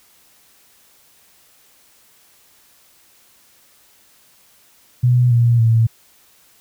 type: tone with pitch steps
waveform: sine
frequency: 123.47 / 118.51 / 113.75 Hz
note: B2 / A#2 / A#2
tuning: 0 / +29 / -42 cents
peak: -10 dBFS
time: 5.03-5.87 s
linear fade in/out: 10 ms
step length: 280 ms
effects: white hiss -53 dBFS RMS until 6.6 s